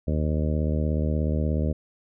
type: harmonic tone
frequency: 76.7 Hz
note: D#2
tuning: 24 cents flat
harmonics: 1 / 2 / 3 / 4 / 5 / 6 / 7 / 8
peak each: -24 / -28 / -30 / -35 / -38 / -37 / -36 / -38 dBFS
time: 0.07-1.73 s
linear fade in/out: 10 ms
effects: none